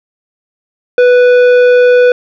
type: tone with tanh clipping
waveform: sine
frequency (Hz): 493.9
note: B4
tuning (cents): 0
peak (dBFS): -5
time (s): 0.98-2.12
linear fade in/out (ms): 2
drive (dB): 11
effects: none